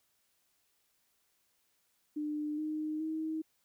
sine tone with pitch steps, 299.9 / 308 / 316.3 Hz, D4 / D#4 / D#4, +36 / -17 / +29 cents, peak -33 dBFS, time 2.16-3.42 s, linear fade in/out 10 ms, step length 420 ms, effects white hiss -75 dBFS RMS until 3.64 s

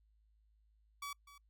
sawtooth tone with echo, 1141 Hz, C#6, 50 cents sharp, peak -38 dBFS, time 1.02-1.13 s, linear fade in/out 5 ms, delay 250 ms, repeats 1, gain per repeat -15 dB, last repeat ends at 1.38 s, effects noise-tail reverb RT60 0.1 s tail -26 dB re dry + added 53 Hz sine -68 dBFS peak until 1.49 s

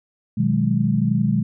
sine chord, G# minor seventh, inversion first, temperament equal, 123.47 / 155.56 / 185 / 207.7 Hz, B2 / D#3 / F#3 / G#3, 0 / 0 / 0 / 0 cents, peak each -22 / -23 / -23 / -20 dBFS, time 0.37-1.43 s, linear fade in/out 10 ms, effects none

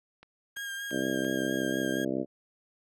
click train, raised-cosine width 0.3 ms, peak -34 dBFS, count 4, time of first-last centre 0.23-1.247 s, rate 2.95 Hz
35% pulse tone with vibrato, 1614 Hz, G#6, 50 cents flat, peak -33 dBFS, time 0.56-2.05 s, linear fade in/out 10 ms, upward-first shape sine, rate 4.3 Hz, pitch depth 21 cents each way
harmonic tone, 65.41 Hz, C2, in tune, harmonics 2 / 3 / 4 / 5 / 6 / 7 / 8 / 9 / 10, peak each -44 / -37 / -33 / -33 / -37 / -39 / -43 / -37 / -44 dBFS, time 0.9-2.26 s, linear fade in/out 50 ms
effects none

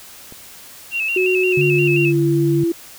click, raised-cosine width 2 ms, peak -25 dBFS, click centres 0.324 s
sine tone with vibrato, 2675 Hz, E7, 25 cents sharp, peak -18 dBFS, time 0.91-2.13 s, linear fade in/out 50 ms, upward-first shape square, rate 5.7 Hz, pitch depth 51 cents each way
sine tone with pitch glide, 369.9 to 337.2 Hz, F#4 to E4, 0 to +39 cents, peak -15 dBFS, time 1.16-2.72 s, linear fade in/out 5 ms, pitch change -161 cents, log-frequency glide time 1.45-2.2 s
sine tone, 145.1 Hz, D3, 21 cents flat, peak -17 dBFS, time 1.57-2.64 s, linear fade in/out 5 ms
effects white hiss -40 dBFS RMS until 2.98 s

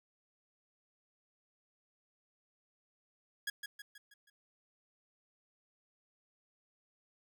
sawtooth tone with echo, 1661.2 Hz, G#6, in tune, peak -31 dBFS, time 3.47-3.5 s, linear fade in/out 5 ms, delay 160 ms, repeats 5, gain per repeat -6 dB, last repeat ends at 4.3 s, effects none

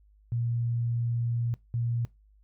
sine tone bursts at uneven times, 118.1 Hz, A#2, 23 cents sharp, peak -26 dBFS, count 2, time 0.32-1.54 / 1.74-2.05 s, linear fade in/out 0 ms, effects noise-tail reverb RT60 0.2 s tail -20 dB re dry + added 51 Hz sine -57 dBFS peak until 2.43 s

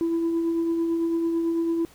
sine tone with tremolo, 332.9 Hz, E4, 17 cents sharp, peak -18 dBFS, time 0.01-1.85 s, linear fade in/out 0 ms, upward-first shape triangle, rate 9 Hz, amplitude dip 40%, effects tanh soft clip ceiling -19 dBFS + pink hiss -53 dBFS RMS until 1.94 s

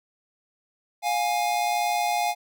square tone pair together, 706.6 / 828 Hz, F5 / G#5, +20 / -5 cents, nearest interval minor third, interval 275 cents, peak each -26 dBFS, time 1.02-2.35 s, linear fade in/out 50 ms, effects none

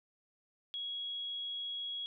sine tone, 3322 Hz, G#7, in tune, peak -37 dBFS, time 0.74-2.06 s, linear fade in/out 0 ms, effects none

